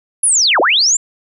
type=linear two-way sweep; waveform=sine; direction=down then up; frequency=10750 to 299.8 to 7500 Hz; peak=-9 dBFS; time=0.23-0.97 s; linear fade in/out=5 ms; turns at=0.6 s; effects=none